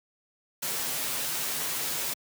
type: noise with comb filter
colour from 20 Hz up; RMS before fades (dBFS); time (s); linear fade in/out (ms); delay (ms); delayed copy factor
white; -31; 0.62-2.14; 10; 10; -0.55
effects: high-pass 100 Hz 12 dB/octave